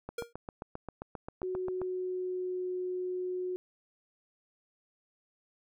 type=click train; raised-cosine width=1 ms; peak=-25 dBFS; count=14; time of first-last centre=0.09-1.816 s; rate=7.53 Hz
type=tone with exponential decay; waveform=square; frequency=470.4 Hz; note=A#4; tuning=16 cents sharp; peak=-32 dBFS; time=0.18-0.33 s; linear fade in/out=5 ms; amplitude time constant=31 ms
type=tone with pitch glide; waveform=sine; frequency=369.4 to 364.9 Hz; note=F#4 to F#4; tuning=-3 to -24 cents; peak=-32 dBFS; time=1.43-3.56 s; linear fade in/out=0 ms; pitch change=-21 cents; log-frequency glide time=1.54-2.72 s
effects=none